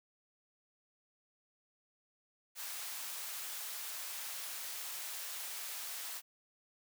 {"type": "high-pass noise", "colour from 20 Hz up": "white", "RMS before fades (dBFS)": -43, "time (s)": [2.55, 6.22], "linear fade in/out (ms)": 50, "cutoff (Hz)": 750, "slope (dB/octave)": 12, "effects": []}